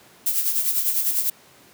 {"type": "noise with tremolo", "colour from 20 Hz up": "violet", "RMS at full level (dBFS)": -20, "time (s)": [0.26, 1.3], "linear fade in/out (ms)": 5, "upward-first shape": "sine", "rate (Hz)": 10, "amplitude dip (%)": 55, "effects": ["pink hiss -51 dBFS RMS until 1.73 s", "high-pass 150 Hz 12 dB/octave"]}